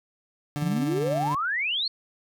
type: tone with tremolo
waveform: 30% pulse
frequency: 146.83 Hz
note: D3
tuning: in tune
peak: -24 dBFS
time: 0.56-1.35 s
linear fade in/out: 0 ms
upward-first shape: sine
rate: 20 Hz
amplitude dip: 30%
type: exponential sweep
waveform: sine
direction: up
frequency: 153.6 to 4435 Hz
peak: -24 dBFS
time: 0.62-1.88 s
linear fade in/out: 5 ms
effects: none